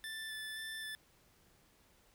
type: tone with vibrato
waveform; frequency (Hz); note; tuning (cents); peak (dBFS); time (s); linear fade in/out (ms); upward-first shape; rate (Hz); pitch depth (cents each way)
25% pulse; 1758; A6; -2; -38; 0.04-0.95; 0; square; 1.9; 10
effects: pink hiss -68 dBFS RMS until 2.14 s